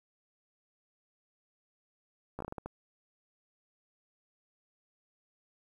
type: slowing click train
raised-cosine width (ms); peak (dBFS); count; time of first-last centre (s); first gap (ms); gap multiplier
1; -25; 8; 2.39-2.66; 14; 1.33
effects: 10-bit